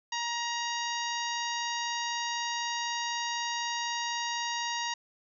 harmonic tone, 944 Hz, A#5, 22 cents sharp, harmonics 1 / 2 / 3 / 4 / 5 / 6 / 7, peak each -34 / -37 / -39 / -40 / -41 / -42 / -42 dBFS, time 0.12-4.94 s, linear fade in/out 5 ms, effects none

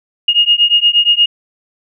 sine beating tone pair, 2851 / 2859.5 Hz, F7 / F7, +35 / +40 cents, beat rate 8.5 Hz, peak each -11 dBFS, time 0.28-1.26 s, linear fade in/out 5 ms, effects none

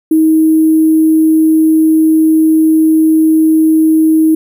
sine tone with sample-and-hold, 316.5 Hz, D#4, 30 cents sharp, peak -5 dBFS, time 0.11-4.35 s, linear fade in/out 5 ms, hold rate 11025 Hz, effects none

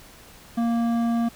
triangle tone with hard clipping, 233 Hz, A#3, 1 cent flat, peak -22 dBFS, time 0.57-1.29 s, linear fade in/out 10 ms, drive 14 dB, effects pink hiss -48 dBFS RMS until 1.35 s

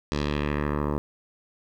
10% pulse tone with low-pass filter sweep, 73.42 Hz, D2, in tune, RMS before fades -27 dBFS, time 0.12-0.98 s, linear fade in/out 0 ms, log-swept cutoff 5200 to 850 Hz, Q 1.6, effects 9-bit

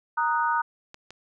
sine chord, D# minor, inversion second, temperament equal, 932.3 / 1244.5 / 1480 Hz, A#5 / D#6 / F#6, 0 / 0 / 0 cents, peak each -24 / -27 / -28 dBFS, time 0.17-0.62 s, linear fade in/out 10 ms
clicks, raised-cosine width 0.2 ms, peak -25 dBFS, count 2, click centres 0.944 / 1.106 s
effects none

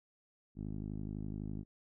10% pulse tone with low-pass filter, 51.91 Hz, G#1, in tune, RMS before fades -41 dBFS, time 0.55-1.65 s, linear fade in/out 50 ms, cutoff 260 Hz, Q 1.2, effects none

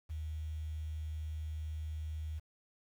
sine tone with quantisation, 77.78 Hz, D#2, in tune, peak -37 dBFS, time 0.09-2.4 s, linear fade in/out 20 ms, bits 10, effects none

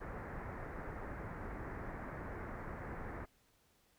pink low-pass noise, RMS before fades -45 dBFS, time 0-3.26 s, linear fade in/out 20 ms, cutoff 2000 Hz, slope 48 dB/octave, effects pink hiss -72 dBFS RMS until 3.98 s

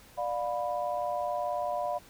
sine chord, B diminished, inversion first, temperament just, 592.7 / 711.2 / 987.8 Hz, D5 / F5 / B5, +16 / +31 / 0 cents, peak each -33 / -32 / -36 dBFS, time 0.17-1.99 s, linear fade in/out 20 ms, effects pink hiss -55 dBFS RMS until 2.09 s

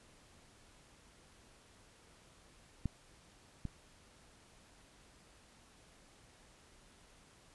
clicks, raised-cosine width 5 ms, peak -22 / -27 dBFS, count 2, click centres 2.857 / 3.653 s, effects pink hiss -63 dBFS RMS until 7.54 s + resampled to 24000 Hz

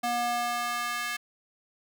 square tone with high-pass filter sweep, 240 Hz, B3, 49 cents flat, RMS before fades -30 dBFS, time 0.03-1.17 s, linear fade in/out 10 ms, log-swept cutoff 540 to 1700 Hz, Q 1.7, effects none

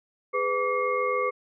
sine tone cluster, 413.6 / 501 / 1154 / 2149 Hz, G#4 / B4 / D6 / C7, -7 / +25 / -31 / +46 cents, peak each -31 / -27 / -27 / -32 dBFS, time 0.33-1.31 s, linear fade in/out 20 ms, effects none

